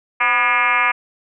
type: tone with frequency modulation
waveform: sine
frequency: 1685 Hz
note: G#6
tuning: 25 cents sharp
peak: -13 dBFS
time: 0.2-0.92 s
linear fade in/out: 10 ms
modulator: 234 Hz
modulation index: 3.4
effects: none